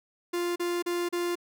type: tone bursts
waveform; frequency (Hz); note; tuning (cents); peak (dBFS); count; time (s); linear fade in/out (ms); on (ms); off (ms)
45% pulse; 349.2; F4; 0; -27; 4; 0.33-1.355; 10; 230; 35
effects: none